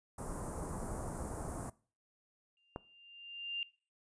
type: band-stop noise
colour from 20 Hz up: pink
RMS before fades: -41 dBFS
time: 0.18-1.7 s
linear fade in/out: 5 ms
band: 1200 to 9000 Hz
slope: 24 dB/octave
type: tone with exponential growth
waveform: sine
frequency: 2794 Hz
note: F7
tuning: in tune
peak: -34 dBFS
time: 2.57-3.63 s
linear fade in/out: 1 ms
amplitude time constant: 230 ms
type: click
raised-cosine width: 1 ms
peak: -25 dBFS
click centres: 2.761 s
effects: noise-tail reverb RT60 0.4 s tail -21 dB re dry + resampled to 22050 Hz